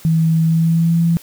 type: tone with pitch glide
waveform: sine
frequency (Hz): 162 to 167.91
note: E3 to E3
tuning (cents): -30 to +32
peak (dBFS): -11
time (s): 0.05-1.17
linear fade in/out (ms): 0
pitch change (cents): +62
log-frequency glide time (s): 0.43-1.01
effects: white hiss -42 dBFS RMS until 1.22 s